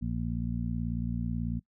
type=harmonic tone; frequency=58.27 Hz; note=A#1; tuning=in tune; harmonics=1 / 2 / 3 / 4; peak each=-35 / -35 / -35 / -35 dBFS; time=0.01-1.6 s; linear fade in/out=20 ms; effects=noise-tail reverb RT60 0.1 s tail -22 dB re dry